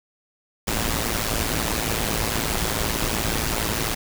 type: noise with amplitude modulation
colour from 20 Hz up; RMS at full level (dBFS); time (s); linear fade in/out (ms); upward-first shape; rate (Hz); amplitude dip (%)
pink; -21; 0.67-3.95; 10; sine; 111; 75
effects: none